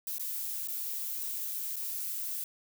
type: noise with dropouts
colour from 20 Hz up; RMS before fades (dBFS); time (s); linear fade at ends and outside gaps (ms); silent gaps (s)
violet; -36; 0.07-2.44; 2; 0.183-0.195 / 0.675-0.683 / 1.759-1.765
effects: none